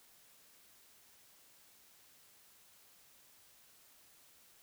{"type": "silence", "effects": ["white hiss -64 dBFS RMS until 4.62 s"]}